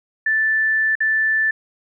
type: tone with dropouts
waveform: sine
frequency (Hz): 1760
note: A6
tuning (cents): 0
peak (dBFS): -15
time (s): 0.26-1.51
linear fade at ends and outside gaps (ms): 5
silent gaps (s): 0.954-1.004
effects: none